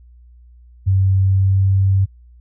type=tone with pitch glide; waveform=sine; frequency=95.8 to 96.69 Hz; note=G2 to G2; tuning=-39 to -23 cents; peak=-11 dBFS; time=0.86-2.06 s; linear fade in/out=20 ms; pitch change=+16 cents; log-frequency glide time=1.19-1.66 s; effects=added 60 Hz sine -42 dBFS peak until 2.4 s